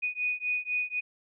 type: beating tone pair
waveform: sine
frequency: 2477 / 2481 Hz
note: D#7 / D#7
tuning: -8 / -6 cents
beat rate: 4 Hz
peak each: -31 dBFS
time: 0.02-1.01 s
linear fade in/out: 20 ms
effects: none